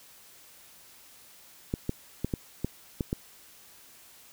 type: clicks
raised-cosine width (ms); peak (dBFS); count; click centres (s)
3; -15; 7; 1.739 / 1.894 / 2.246 / 2.338 / 2.646 / 3.008 / 3.129
effects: white hiss -54 dBFS RMS until 4.32 s